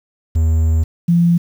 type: tone pair in turn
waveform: triangle / sine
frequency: 80.2 / 171.32 Hz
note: E2 / F3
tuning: -47 / -33 cents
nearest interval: octave + minor second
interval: 1314 cents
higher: second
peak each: -9 dBFS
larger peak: neither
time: 0.35-0.84 / 1.08-1.38 s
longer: first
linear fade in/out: 10 ms
effects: 7-bit